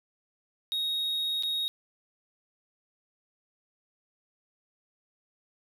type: tone with dropouts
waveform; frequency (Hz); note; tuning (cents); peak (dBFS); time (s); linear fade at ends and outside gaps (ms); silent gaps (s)
triangle; 3757; A#7; +13; -26; 0.72-1.68; 0; 1.425-1.434
effects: none